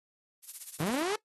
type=noise with tremolo; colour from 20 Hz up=violet; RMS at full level=-36 dBFS; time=0.42-1.04 s; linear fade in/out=50 ms; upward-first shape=triangle; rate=16 Hz; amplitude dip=95%
type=linear sweep; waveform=sawtooth; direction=up; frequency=138.59 to 442 Hz; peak=-25 dBFS; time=0.8-1.16 s; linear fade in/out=5 ms
effects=noise-tail reverb RT60 0.1 s tail -19 dB re dry + AAC 32 kbps